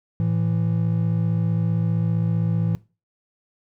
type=tone pair together; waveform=triangle; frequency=111.1 / 166.46 Hz; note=A2 / E3; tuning=+17 / +17 cents; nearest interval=perfect fifth; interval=700 cents; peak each=-20 dBFS; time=0.2-2.75 s; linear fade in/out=0 ms; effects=noise-tail reverb RT60 0.3 s tail -20 dB re dry